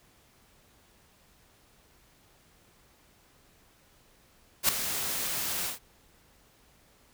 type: noise with ADSR envelope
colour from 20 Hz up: white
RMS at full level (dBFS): -21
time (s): 4.63-5.79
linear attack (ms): 56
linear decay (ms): 6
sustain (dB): -11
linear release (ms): 130
effects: pink hiss -62 dBFS RMS until 7.13 s

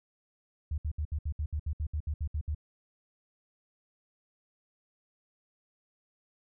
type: tone bursts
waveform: sine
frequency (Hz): 75.5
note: D2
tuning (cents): +48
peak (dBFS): -29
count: 14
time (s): 0.71-2.548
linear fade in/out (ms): 5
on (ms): 70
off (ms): 66
effects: none

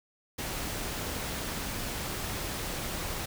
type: noise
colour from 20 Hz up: pink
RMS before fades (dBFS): -35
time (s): 0.38-3.26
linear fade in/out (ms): 10
effects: none

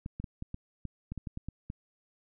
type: clicks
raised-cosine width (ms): 5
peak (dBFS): -25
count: 12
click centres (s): 0.061 / 0.2 / 0.242 / 0.424 / 0.544 / 0.853 / 1.12 / 1.177 / 1.272 / 1.374 / 1.486 / 1.701
effects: none

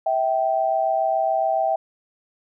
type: tone pair together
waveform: sine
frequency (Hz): 650 / 777.1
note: E5 / G5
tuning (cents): -24 / -15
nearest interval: minor third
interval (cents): 309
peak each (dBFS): -21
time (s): 0.06-1.76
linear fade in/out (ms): 5
effects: none

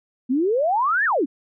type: exponential two-way sweep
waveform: sine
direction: up then down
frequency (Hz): 240 to 1865 to 240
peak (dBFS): -17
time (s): 0.29-1.26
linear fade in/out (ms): 20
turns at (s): 1.05
effects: none

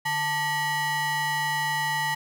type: ring-modulated tone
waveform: square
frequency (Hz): 516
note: C5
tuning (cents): -24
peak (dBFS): -22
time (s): 0.05-2.15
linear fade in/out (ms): 10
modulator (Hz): 1400
effects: none

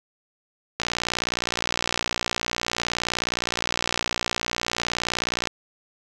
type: click train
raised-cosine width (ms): 0.2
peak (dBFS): -6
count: 279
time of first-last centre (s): 0.8-5.472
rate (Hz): 59.5
effects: none

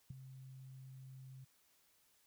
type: tone with ADSR envelope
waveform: sine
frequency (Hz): 131.6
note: C3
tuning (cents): +10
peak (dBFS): -40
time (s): 0.1-1.45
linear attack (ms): 6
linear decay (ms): 11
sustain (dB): -11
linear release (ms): 14
effects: white hiss -73 dBFS RMS until 2.26 s

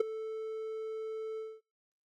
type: tone with ADSR envelope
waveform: triangle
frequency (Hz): 440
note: A4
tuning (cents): 0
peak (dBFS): -18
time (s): 0-1.61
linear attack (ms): 6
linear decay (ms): 11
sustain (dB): -16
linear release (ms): 230
effects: noise-tail reverb RT60 0.3 s tail -25 dB re dry + Opus 48 kbps

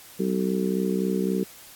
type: harmonic tone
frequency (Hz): 63.8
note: C2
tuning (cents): -43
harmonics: 3 / 4 / 5 / 6 / 7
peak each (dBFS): -25 / -32 / -32 / -28 / -31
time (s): 0.19-1.44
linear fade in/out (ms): 10
effects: white hiss -47 dBFS RMS until 1.75 s + AAC 64 kbps

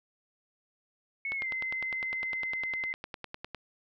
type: tone with pitch glide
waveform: sine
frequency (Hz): 2200 to 2065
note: C#7 to C7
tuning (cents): -14 to -23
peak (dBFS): -31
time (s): 1.25-2.93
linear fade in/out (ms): 2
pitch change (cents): -109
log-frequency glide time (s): 1.35-1.48
type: click train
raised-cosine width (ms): 0.3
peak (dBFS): -22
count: 23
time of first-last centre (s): 1.32-3.547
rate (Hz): 9.88
effects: none

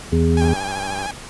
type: harmonic tone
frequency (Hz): 82.41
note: E2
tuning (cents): 0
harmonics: 1 / 2 / 3 / 5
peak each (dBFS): -17 / -19 / -20 / -20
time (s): 0.12-0.54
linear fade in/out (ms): 10
type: tone with vibrato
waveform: sawtooth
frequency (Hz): 814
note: G#5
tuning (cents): -35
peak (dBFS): -21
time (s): 0.37-1.11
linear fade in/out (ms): 2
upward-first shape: sine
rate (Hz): 13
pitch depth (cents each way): 59
type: click train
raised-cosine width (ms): 1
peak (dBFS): -17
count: 63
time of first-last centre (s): 0.42-1.059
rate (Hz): 97
effects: pink hiss -36 dBFS RMS until 1.29 s + resampled to 24000 Hz

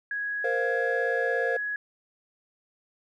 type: tone with pitch glide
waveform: sine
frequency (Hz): 1661.2 to 1675.7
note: G#6 to G#6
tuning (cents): 0 to +15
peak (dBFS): -28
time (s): 0.11-1.76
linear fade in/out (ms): 2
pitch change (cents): +15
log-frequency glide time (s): 0.21-0.75
type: chord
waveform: triangle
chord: Bb suspended second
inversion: none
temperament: equal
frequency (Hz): 466.2 / 523.3 / 698.5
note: Bb4 / C5 / F5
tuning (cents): 0 / 0 / 0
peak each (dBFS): -27 / -27 / -31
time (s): 0.44-1.57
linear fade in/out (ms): 5
effects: none

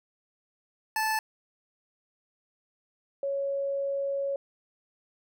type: tone pair in turn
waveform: 25% pulse / sine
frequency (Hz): 874 / 554.9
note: A5 / C#5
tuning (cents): -12 / +2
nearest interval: minor sixth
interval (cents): 786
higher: first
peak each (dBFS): -22 / -27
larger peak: first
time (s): 0.96-1.19 / 3.23-4.36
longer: second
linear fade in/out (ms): 2
effects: none

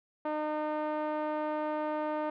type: tone with low-pass filter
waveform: 5% pulse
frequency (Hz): 304.6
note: D#4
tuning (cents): -37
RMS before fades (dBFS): -33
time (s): 0.25-2.3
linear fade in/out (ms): 5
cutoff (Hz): 780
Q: 1.5
effects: none

